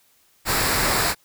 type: noise with comb filter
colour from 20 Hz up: pink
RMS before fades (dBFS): -21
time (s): 0.45-1.15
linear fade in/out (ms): 50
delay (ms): 0.32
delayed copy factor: -0.5
effects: white hiss -60 dBFS RMS until 1.24 s